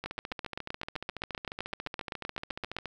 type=two click trains; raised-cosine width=0.3 ms; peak=-21 / -18 dBFS; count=41 / 22; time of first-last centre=0.04-2.857 / 0.06-2.766 s; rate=14.2 / 7.76 Hz; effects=10-bit